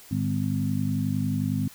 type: harmonic tone with a mistuned harmonic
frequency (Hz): 51.1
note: G#1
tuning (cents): -27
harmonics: 2 / 3 / 4 / 5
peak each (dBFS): -29 / -29 / -29 / -29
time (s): 0.11-1.68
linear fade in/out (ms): 5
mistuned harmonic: 2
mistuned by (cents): +49
effects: white hiss -49 dBFS RMS until 1.74 s